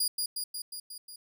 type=tone with echo; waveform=20% pulse; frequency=4857 Hz; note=D#8; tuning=43 cents flat; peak=-20 dBFS; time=0-0.08 s; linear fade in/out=5 ms; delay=180 ms; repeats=6; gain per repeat=-3 dB; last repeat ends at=1.16 s; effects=none